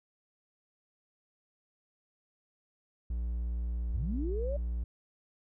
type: tone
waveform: triangle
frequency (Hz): 58.8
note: A#1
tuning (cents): +16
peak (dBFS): -29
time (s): 3.1-4.84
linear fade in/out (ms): 5
type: linear sweep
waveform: sine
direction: up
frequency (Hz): 36.16 to 593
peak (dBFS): -34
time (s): 3.9-4.57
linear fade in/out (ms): 10
effects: none